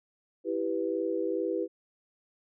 sine chord, E minor, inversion none, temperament equal, 329.6 / 392 / 493.9 Hz, E4 / G4 / B4, 0 / 0 / 0 cents, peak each -32 dBFS, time 0.44-1.68 s, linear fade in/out 50 ms, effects none

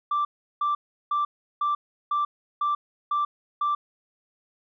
sine tone bursts, 1174 Hz, D6, 1 cent flat, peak -20 dBFS, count 8, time 0.11-3.75 s, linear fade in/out 5 ms, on 140 ms, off 360 ms, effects tanh soft clip ceiling -19 dBFS

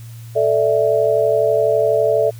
sine chord, A suspended fourth, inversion none, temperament equal, 440 / 587.3 / 659.3 Hz, A4 / D5 / E5, 0 / 0 / 0 cents, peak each -17 dBFS, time 0.35-2.31 s, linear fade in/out 20 ms, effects added 115 Hz sine -32 dBFS peak until 2.39 s + white hiss -47 dBFS RMS until 2.39 s

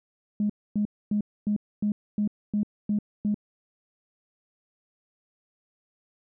sine tone bursts, 208.3 Hz, G#3, 5 cents sharp, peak -21 dBFS, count 9, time 0.4-3.344 s, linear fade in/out 2 ms, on 96 ms, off 260 ms, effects tanh soft clip ceiling -17 dBFS

